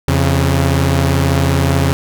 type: tone pair together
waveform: sawtooth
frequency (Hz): 85.16 / 136.8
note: F2 / C#3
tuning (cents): -43 / -23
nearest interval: minor sixth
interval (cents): 820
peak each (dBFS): -10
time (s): 0.08-1.93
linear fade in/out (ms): 0
effects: none